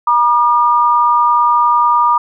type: tone pair together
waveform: sine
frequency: 958 / 1207 Hz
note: A#5 / D6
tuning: +47 / +47 cents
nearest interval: major third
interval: 400 cents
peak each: -11 dBFS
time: 0.07-2.18 s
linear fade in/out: 5 ms
effects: none